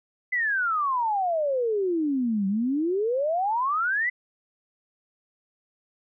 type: exponential two-way sweep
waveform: sine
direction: down then up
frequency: 2044 to 189.6 to 2044 Hz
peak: -22 dBFS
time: 0.32-4.1 s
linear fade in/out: 10 ms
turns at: 2.47 s
effects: none